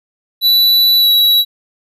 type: tone with pitch glide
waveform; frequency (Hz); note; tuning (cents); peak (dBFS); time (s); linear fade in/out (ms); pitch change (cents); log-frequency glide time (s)
square; 3957 to 3905; B7 to B7; +3 to -20; -8; 0.41-1.45; 50; -23; 0.98-1.09
effects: none